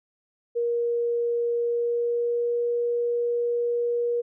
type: tone with pitch glide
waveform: sine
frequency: 472.8 to 476.6 Hz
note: A#4 to A#4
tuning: +24 to +38 cents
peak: -22 dBFS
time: 0.55-4.22 s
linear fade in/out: 20 ms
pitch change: +14 cents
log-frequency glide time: 1.57-2.63 s
effects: none